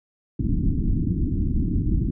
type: low-pass noise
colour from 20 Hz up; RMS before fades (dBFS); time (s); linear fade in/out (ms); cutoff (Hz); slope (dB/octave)
pink; -22; 0.39-2.11; 5; 310; 48
effects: none